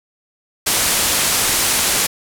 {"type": "low-pass noise", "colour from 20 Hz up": "white", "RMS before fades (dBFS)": -17, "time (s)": [0.66, 2.07], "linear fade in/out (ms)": 10, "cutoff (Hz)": 12000, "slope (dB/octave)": 24, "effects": []}